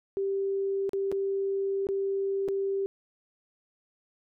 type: tone with dropouts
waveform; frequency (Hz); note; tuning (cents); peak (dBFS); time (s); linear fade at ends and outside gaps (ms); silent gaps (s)
sine; 392; G4; 0; -26; 0.17-2.86; 0; 0.893-0.933 / 1.116-1.124 / 1.869-1.888 / 2.48-2.486
effects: none